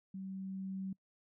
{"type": "tone with level ramp", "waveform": "sine", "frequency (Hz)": 191.3, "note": "G3", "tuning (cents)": -42, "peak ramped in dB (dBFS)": [-41, -37], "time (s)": [0.14, 0.93], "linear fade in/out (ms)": 5, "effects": ["noise-tail reverb RT60 0.1 s tail -25 dB re dry"]}